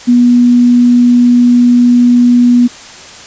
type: tone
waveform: sine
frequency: 243.2 Hz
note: B3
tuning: 26 cents flat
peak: -3 dBFS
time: 0.07-2.68 s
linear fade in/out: 20 ms
effects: white hiss -31 dBFS RMS until 3.26 s + resampled to 16000 Hz